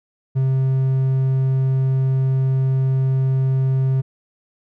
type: tone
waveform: triangle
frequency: 132.5 Hz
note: C3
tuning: 22 cents sharp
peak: -13 dBFS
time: 0.35-4.02 s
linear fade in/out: 20 ms
effects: none